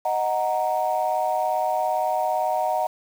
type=chord; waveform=sine; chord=D# minor; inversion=none; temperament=equal; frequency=622.3 / 740 / 932.3 Hz; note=D#5 / F#5 / A#5; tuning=0 / 0 / 0 cents; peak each=-25 / -23 / -26 dBFS; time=0.05-2.87 s; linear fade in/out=5 ms; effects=tanh soft clip ceiling -12 dBFS + 7-bit